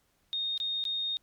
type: tone with dropouts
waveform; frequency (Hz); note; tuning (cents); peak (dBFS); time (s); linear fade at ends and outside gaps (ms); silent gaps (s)
sine; 3697; A#7; -15; -29; 0.33-1.17; 0; 0.577-0.601 / 0.84-0.852
effects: pink hiss -71 dBFS RMS until 1.22 s + MP3 96 kbps